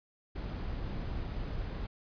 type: noise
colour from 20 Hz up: brown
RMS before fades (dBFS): -37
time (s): 0.35-1.87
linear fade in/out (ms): 10
effects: resampled to 11025 Hz